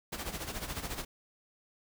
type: noise with tremolo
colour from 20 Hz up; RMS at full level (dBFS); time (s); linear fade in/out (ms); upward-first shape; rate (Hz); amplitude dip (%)
pink; -36; 0.12-1.05; 10; sine; 14; 70
effects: none